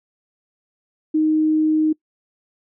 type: tone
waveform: sine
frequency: 311.1 Hz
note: D#4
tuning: in tune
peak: -14 dBFS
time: 1.14-1.93 s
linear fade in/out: 10 ms
effects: noise-tail reverb RT60 0.1 s tail -24 dB re dry